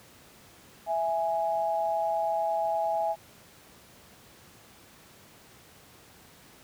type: tone pair together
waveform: sine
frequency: 659.3 / 830.7 Hz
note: E5 / G#5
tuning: 0 / 0 cents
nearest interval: major third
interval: 400 cents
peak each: -28 dBFS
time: 0.86-3.16 s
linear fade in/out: 50 ms
effects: pink hiss -54 dBFS RMS until 6.63 s + high-pass 80 Hz 12 dB/octave